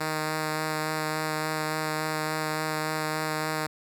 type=tone with vibrato; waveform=5% pulse; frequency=155.56 Hz; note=D#3; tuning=in tune; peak=-16 dBFS; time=0-3.67 s; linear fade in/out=10 ms; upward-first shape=sine; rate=3.5 Hz; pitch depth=10 cents each way; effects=none